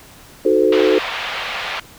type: chord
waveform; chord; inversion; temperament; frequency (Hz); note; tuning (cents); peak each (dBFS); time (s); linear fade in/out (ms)
sine; D# diminished seventh; none; equal with one note detuned; 311.1 / 370 / 440 / 515.5; D#4 / F#4 / A4 / C5; 0 / 0 / 0 / -26; -19 / -16 / -15 / -18; 0.45-0.99; 5
type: band-pass noise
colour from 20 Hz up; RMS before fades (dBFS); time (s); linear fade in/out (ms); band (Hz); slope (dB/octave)
white; -25; 0.72-1.8; 5; 550 to 3300; 24
effects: pink hiss -43 dBFS RMS until 1.98 s